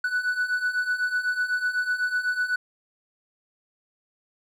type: beating tone pair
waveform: triangle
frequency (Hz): 1480 / 1488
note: F#6 / F#6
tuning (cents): 0 / +9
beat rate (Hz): 8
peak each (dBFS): -27 / -23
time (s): 0.04-2.56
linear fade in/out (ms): 5
effects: none